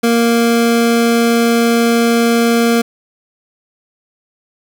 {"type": "tone", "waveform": "25% pulse", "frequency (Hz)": 233.1, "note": "A#3", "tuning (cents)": 0, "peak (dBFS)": -6, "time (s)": [0.03, 2.82], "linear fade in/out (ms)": 10, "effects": []}